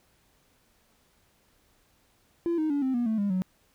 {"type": "tone with pitch steps", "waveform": "triangle", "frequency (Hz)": [340, 311.8, 285.9, 262.2, 240.4, 220.5, 202.2, 185.39], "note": ["F4", "D#4", "D4", "C4", "B3", "A3", "G#3", "F#3"], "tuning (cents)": [-46, 4, -46, 4, -46, 4, -46, 4], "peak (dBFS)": -21, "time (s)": [2.46, 3.42], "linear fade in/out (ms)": 0, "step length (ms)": 120, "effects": ["tanh soft clip ceiling -20 dBFS", "pink hiss -66 dBFS RMS until 3.74 s"]}